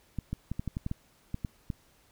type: clicks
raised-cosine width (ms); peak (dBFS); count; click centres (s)
5; -20; 11; 0.187 / 0.33 / 0.516 / 0.595 / 0.677 / 0.769 / 0.864 / 0.914 / 1.344 / 1.448 / 1.702
effects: pink hiss -64 dBFS RMS until 2.11 s